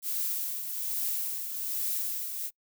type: noise with tremolo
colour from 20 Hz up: violet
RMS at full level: -30 dBFS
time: 0.02-2.51 s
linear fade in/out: 50 ms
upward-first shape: triangle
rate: 1.2 Hz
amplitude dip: 55%
effects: noise-tail reverb RT60 0.1 s tail -25 dB re dry